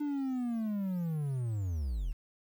triangle linear sweep, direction down, 298 to 34.76 Hz, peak -29 dBFS, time 0-2.13 s, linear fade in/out 10 ms, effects 10-bit

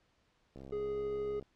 click train, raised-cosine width 2 ms, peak -36 dBFS, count 59, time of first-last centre 0.56-1.426 s, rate 67 Hz
triangle tone, 415.3 Hz, G#4, in tune, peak -32 dBFS, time 0.72-1.4 s, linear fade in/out 5 ms
effects pink hiss -73 dBFS RMS until 1.55 s + low-pass 5000 Hz 12 dB/octave

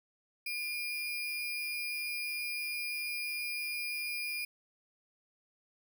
sine tone with sample-and-hold, 2403 Hz, D7, 39 cents sharp, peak -34 dBFS, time 0.46-4.45 s, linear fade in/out 5 ms, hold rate 7350 Hz, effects none

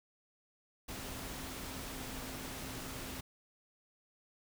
sine tone in noise, 261.6 Hz, C4, in tune, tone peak -51 dBFS, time 0.88-3.21 s, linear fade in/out 10 ms, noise pink, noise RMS -44 dBFS, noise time 0.88-3.21 s, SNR -10 dB, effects none

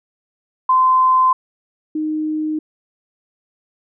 sine tone pair in turn, 1032 / 309.1 Hz, C6 / D#4, -24 / -11 cents, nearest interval octave + major sixth, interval 2087 cents, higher first, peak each -10 / -18 dBFS, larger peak first, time 0.69-1.33 / 1.95-2.59 s, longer neither, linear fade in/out 5 ms, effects none

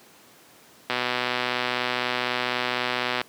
click train, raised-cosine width 0.3 ms, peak -8 dBFS, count 288, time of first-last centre 0.9-3.215 s, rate 124 Hz, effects pink hiss -52 dBFS RMS until 3.28 s + high-pass 200 Hz 12 dB/octave

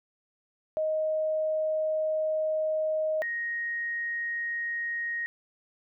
sine tone pair in turn, 625 / 1872.9 Hz, D#5 / A#6, +8 / +8 cents, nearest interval octave + perfect fifth, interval 1900 cents, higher second, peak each -25 / -29 dBFS, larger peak first, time 0.77-3.22 / 3.22-5.26 s, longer first, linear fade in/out 0 ms, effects none

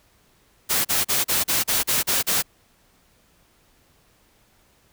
white noise bursts, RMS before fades -21 dBFS, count 9, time 0.69-2.426 s, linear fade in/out 20 ms, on 160 ms, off 37 ms, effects pink hiss -60 dBFS RMS until 4.92 s

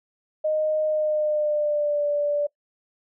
sine tone with pitch glide, 618 to 584 Hz, D#5 to D5, -12 to -10 cents, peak -20 dBFS, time 0.44-2.47 s, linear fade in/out 10 ms, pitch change -98 cents, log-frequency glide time 0.85-2.06 s, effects noise-tail reverb RT60 0.1 s tail -22 dB re dry

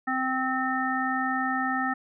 harmonic tone, 260.1 Hz, C4, 10 cents flat, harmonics 1 / 3 / 5 / 7, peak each -30 / -30 / -30 / -30 dBFS, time 0.07-1.94 s, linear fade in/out 10 ms, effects none

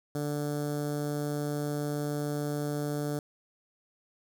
15% pulse tone with notch filter, 146.83 Hz, D3, in tune, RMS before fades -32 dBFS, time 0.15-3.19 s, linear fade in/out 2 ms, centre 2500 Hz, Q 0.5, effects none

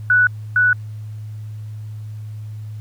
sine tone pair in turn, 1480 / 1480 Hz, F#6 / F#6, 0 / 0 cents, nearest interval unison, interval 0 cents, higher neither, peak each -10 / -11 dBFS, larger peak first, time 0.1-0.27 / 0.56-0.73 s, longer neither, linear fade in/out 2 ms, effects added 107 Hz sine -28 dBFS peak until 2.8 s + pink hiss -55 dBFS RMS until 2.8 s

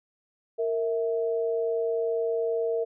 sine tone pair together, 461.2 / 651.7 Hz, A#4 / E5, -19 / -20 cents, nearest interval tritone, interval 599 cents, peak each -25 / -31 dBFS, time 0.58-2.85 s, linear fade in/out 20 ms, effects none

